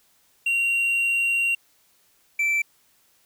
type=tone pair in turn; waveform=triangle; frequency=2756 / 2332 Hz; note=F7 / D7; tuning=-24 / -13 cents; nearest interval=minor third; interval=289 cents; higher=first; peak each=-18 dBFS; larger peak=neither; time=0.46-1.55 / 2.39-2.62 s; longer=first; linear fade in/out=5 ms; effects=white hiss -62 dBFS RMS until 3.25 s